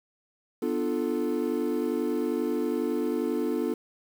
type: chord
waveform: triangle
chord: B half-diminished seventh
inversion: none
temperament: equal with one note detuned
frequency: 246.9 / 296.9 / 349.2 / 440 Hz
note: B3 / D4 / F4 / A4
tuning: 0 / +19 / 0 / 0 cents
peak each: -29 dBFS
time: 0.62-3.74 s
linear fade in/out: 5 ms
effects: 8-bit